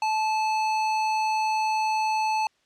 square tone, 870 Hz, A5, 20 cents flat, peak -23 dBFS, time 0.02-2.47 s, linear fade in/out 2 ms, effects white hiss -67 dBFS RMS until 2.65 s + low-pass 5000 Hz 12 dB/octave

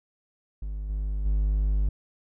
triangle tone with level steps, 50.8 Hz, G#1, 38 cents flat, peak -28 / -24 / -19 dBFS, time 0.62-1.89 s, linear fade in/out 5 ms, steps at 0.89 / 1.25 s, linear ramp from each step 10 ms, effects none

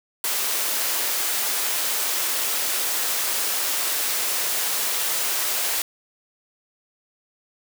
white high-pass noise, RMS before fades -24 dBFS, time 0.24-5.82 s, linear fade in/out 2 ms, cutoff 390 Hz, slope 12 dB/octave, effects none

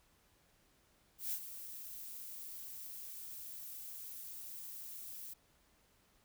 violet noise with ADSR envelope, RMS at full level -37 dBFS, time 1.18-5.34 s, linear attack 140 ms, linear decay 71 ms, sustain -11 dB, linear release 11 ms, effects pink hiss -71 dBFS RMS until 6.24 s

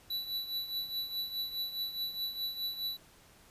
square tone with tremolo, 3951 Hz, B7, in tune, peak -32 dBFS, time 0.1-2.97 s, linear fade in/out 5 ms, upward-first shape triangle, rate 4.8 Hz, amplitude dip 75%, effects pink hiss -60 dBFS RMS until 3.5 s + resampled to 32000 Hz

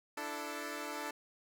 10% pulse chord, D suspended second, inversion none, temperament equal with one note detuned, 293.7 / 333.1 / 440 Hz, D4 / E4 / A4, 0 / +18 / 0 cents, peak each -34 / -37 / -36 dBFS, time 0.17-1.11 s, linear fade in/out 5 ms, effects none

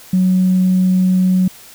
sine tone, 185 Hz, F#3, in tune, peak -9 dBFS, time 0.13-1.48 s, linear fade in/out 5 ms, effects tanh soft clip ceiling -5 dBFS + white hiss -40 dBFS RMS until 1.74 s

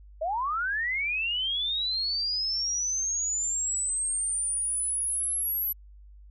sine linear sweep, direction up, 599 to 11840 Hz, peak -26 dBFS, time 0.21-5.73 s, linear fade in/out 10 ms, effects added 50 Hz sine -47 dBFS peak until 6.3 s

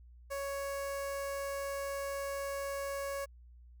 sawtooth tone with notch filter, 556 Hz, C#5, 5 cents sharp, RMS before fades -38 dBFS, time 0.3-3.26 s, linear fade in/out 20 ms, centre 3500 Hz, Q 1.3, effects added 60 Hz sine -53 dBFS peak until 3.8 s

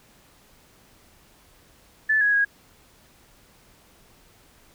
sine tone with pitch steps, 1744 / 1666 / 1645 Hz, A6 / G#6 / G#6, -16 / +5 / -17 cents, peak -17 dBFS, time 2.09-2.45 s, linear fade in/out 10 ms, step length 120 ms, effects pink hiss -56 dBFS RMS until 4.74 s

